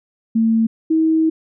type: tone pair in turn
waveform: sine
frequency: 225.1 / 319.8 Hz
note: A3 / D#4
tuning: +40 / +48 cents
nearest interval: tritone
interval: 608 cents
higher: second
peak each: -12 dBFS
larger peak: neither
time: 0.35-0.67 / 0.9-1.3 s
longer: second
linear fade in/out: 10 ms
effects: none